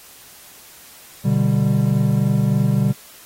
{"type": "chord", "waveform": "triangle", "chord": "G major", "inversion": "first", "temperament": "equal", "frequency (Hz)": [123.47, 146.83, 196], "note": ["B2", "D3", "G3"], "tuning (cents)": [0, 0, 0], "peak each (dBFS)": -17, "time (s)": [1.24, 2.93], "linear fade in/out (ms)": 20, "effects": ["white hiss -44 dBFS RMS until 3.25 s", "AAC 48 kbps"]}